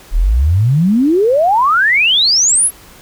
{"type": "exponential sweep", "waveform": "sine", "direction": "up", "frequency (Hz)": [34.62, 11570], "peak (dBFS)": -8, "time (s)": [0.11, 2.71], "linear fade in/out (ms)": 50, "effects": ["pink hiss -40 dBFS RMS until 3.01 s"]}